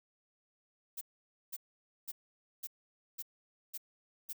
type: noise bursts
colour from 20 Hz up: violet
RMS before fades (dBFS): -41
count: 7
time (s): 0.97-4.331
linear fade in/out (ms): 10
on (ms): 43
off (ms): 510
effects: none